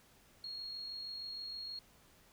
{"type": "tone with amplitude modulation", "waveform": "sine", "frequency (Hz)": 4294, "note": "C8", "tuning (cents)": 44, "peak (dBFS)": -40, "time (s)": [0.44, 1.79], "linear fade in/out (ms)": 2, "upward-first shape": "sine", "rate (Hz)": 46.4, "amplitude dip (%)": 35, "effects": ["pink hiss -65 dBFS RMS until 2.32 s"]}